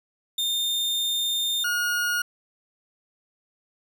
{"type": "tone pair in turn", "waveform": "40% pulse", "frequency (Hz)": [3629, 1436.6], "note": ["A#7", "F6"], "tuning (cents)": [-47, 48], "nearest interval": "octave + major third", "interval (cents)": 1605, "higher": "first", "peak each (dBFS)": -22, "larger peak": "neither", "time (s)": [[0.38, 1.64], [1.64, 2.22]], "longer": "first", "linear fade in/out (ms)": 5, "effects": []}